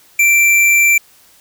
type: tone with hard clipping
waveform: sine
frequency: 2349 Hz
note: D7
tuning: in tune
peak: -9 dBFS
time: 0.19-0.98 s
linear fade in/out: 5 ms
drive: 16 dB
effects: white hiss -48 dBFS RMS until 1.4 s